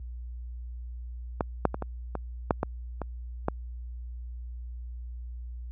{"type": "clicks", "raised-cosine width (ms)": 1, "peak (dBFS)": [-11, -6, -17, -18, -17, -7, -12, -18, -11], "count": 9, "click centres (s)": [1.408, 1.653, 1.744, 1.823, 2.153, 2.508, 2.631, 3.017, 3.484], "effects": ["added 60 Hz sine -33 dBFS peak until 5.71 s", "high-pass 60 Hz 12 dB/octave"]}